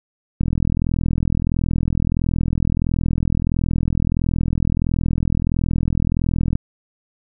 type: click train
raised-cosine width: 5 ms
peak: -7 dBFS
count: 256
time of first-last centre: 0.41-6.555 s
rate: 41.5 Hz
effects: none